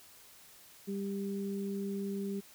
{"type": "tone pair together", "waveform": "sine", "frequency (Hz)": [198.15, 396.3], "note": ["G3", "G4"], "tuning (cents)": [19, 19], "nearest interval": "octave", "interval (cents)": 1200, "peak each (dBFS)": [-35, -39], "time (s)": [0.87, 2.41], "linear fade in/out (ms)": 20, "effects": ["white hiss -57 dBFS RMS until 2.54 s"]}